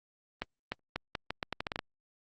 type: accelerating click train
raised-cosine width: 0.3 ms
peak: -17 dBFS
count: 12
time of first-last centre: 0.42-1.791 s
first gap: 300 ms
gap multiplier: 0.8
effects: Opus 24 kbps